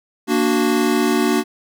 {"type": "chord", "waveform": "square", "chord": "Bb augmented", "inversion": "none", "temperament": "equal", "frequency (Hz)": [233.1, 293.7, 370], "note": ["Bb3", "D4", "F#4"], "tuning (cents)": [0, 0, 0], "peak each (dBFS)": -20, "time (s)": [0.27, 1.44], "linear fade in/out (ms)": 50, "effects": []}